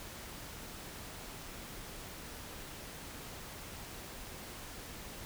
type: silence
effects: pink hiss -47 dBFS RMS until 5.25 s